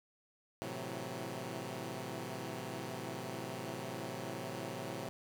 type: chord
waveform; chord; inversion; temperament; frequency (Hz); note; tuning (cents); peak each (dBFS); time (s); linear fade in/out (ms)
10% pulse; F# half-diminished seventh; first; equal with one note detuned; 110.96 / 130.81 / 164.81 / 185; A2 / C3 / E3 / F#3; +15 / 0 / 0 / 0; -38 / -36 / -39 / -38; 0.62-5.09; 0
effects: none